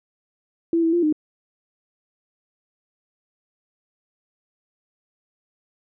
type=tone with pitch steps; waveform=sine; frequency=333.8 / 327.7 / 346 / 305.8 Hz; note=E4 / E4 / F4 / D#4; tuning=+22 / -10 / -16 / -30 cents; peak=-16 dBFS; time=0.73-1.126 s; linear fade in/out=2 ms; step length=99 ms; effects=none